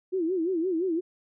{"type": "tone with vibrato", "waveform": "sine", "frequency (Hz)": 349.2, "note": "F4", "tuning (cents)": 0, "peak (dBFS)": -24, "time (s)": [0.12, 1.01], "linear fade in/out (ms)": 20, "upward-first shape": "sine", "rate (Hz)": 5.8, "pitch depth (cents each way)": 160, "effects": []}